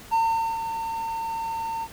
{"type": "tone with ADSR envelope", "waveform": "triangle", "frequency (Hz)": 907, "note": "A#5", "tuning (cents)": -48, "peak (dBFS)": -16, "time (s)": [0.11, 1.88], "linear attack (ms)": 26, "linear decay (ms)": 440, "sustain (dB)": -9, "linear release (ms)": 52, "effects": ["pink hiss -45 dBFS RMS until 1.92 s"]}